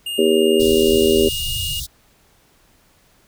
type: tone with pitch glide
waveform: square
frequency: 2832 to 2852 Hz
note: F7 to F7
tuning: +23 to +36 cents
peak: -24 dBFS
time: 0.06-1.8 s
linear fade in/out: 5 ms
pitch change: +13 cents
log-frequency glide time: 0.49-1.55 s
type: harmonic tone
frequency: 79.6 Hz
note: D#2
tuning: 40 cents sharp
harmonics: 3 / 4 / 5 / 6 / 7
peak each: -21 / -21 / -14 / -23 / -23 dBFS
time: 0.18-1.29 s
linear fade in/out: 10 ms
type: band-stop noise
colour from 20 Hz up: pink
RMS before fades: -27 dBFS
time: 0.59-1.87 s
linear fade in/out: 20 ms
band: 150 to 3400 Hz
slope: 96 dB/octave
effects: pink hiss -56 dBFS RMS until 3.27 s